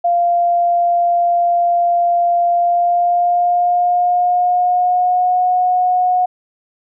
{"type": "tone with pitch glide", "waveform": "sine", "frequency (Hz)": [695, 727.9], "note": ["F5", "F#5"], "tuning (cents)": [-9, -29], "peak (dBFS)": -11, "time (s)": [0.04, 6.26], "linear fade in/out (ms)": 10, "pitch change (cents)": 80, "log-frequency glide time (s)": [2.5, 5.42], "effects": []}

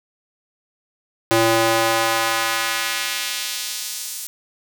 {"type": "tone with high-pass filter sweep", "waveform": "square", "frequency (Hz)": 113.5, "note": "A#2", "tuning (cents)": -46, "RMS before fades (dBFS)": -21, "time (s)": [1.31, 4.27], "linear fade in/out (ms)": 0, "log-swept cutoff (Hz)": [330, 7900], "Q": 0.87, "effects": []}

